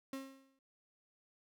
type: tone with exponential decay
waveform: 35% pulse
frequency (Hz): 268.9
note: C4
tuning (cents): +47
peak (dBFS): -37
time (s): 0.13-0.59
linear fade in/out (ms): 2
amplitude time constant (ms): 100
effects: none